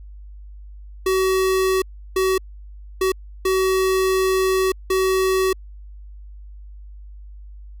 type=tone bursts at uneven times; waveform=square; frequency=377.8 Hz; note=F#4; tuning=36 cents sharp; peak=-17 dBFS; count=5; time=1.06-1.82 / 2.16-2.38 / 3.01-3.12 / 3.45-4.72 / 4.9-5.53 s; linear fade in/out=5 ms; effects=added 50 Hz sine -36 dBFS peak until 7.8 s